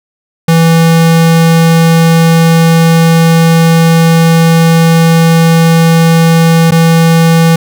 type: tone with dropouts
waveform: square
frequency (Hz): 164.81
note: E3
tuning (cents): 0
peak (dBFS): -4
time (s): 0.48-7.56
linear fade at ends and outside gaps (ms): 5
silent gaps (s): 6.709-6.719
effects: none